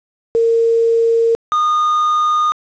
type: tone pair in turn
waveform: sine / triangle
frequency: 459.1 / 1225.6 Hz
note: A#4 / D#6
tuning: -26 / -27 cents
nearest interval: octave + perfect fourth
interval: 1699 cents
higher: second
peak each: -10 dBFS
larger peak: neither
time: 0.35-1.35 / 1.52-2.52 s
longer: neither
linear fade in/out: 0 ms
effects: resampled to 16000 Hz + 7-bit

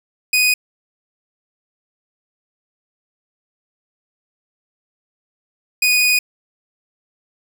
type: tone pair in turn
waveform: sawtooth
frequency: 2489 / 2478 Hz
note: D#7 / D#7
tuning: 0 / -8 cents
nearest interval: unison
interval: 8 cents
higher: first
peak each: -9 dBFS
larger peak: neither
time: 0.33-0.54 / 5.82-6.19 s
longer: second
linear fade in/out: 5 ms
effects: none

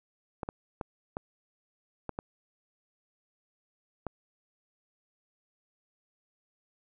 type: clicks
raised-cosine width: 1 ms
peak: -20 dBFS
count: 7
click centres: 0.432 / 0.489 / 0.812 / 1.169 / 2.093 / 2.189 / 4.067 s
effects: none

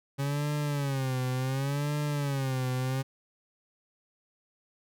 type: tone with vibrato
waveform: 40% pulse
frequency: 137.5 Hz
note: C#3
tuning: 14 cents flat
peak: -27 dBFS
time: 0.18-3.03 s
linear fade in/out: 20 ms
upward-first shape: sine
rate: 0.69 Hz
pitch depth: 130 cents each way
effects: none

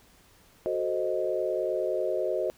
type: chord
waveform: sine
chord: F# diminished seventh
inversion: none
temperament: equal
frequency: 370 / 440 / 523.3 / 622.3 Hz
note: F#4 / A4 / C5 / Eb5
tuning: 0 / 0 / 0 / 0 cents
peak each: -31 / -34 / -31 / -30 dBFS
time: 0.66-2.5 s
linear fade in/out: 0 ms
effects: pink hiss -59 dBFS RMS until 2.57 s

